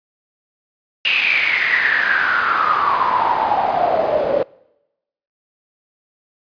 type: noise with band-pass filter sweep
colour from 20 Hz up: pink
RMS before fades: -17 dBFS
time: 1.05-4.43 s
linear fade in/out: 2 ms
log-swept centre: 2700 to 530 Hz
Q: 9.1
effects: noise-tail reverb RT60 0.9 s tail -24 dB re dry + resampled to 11025 Hz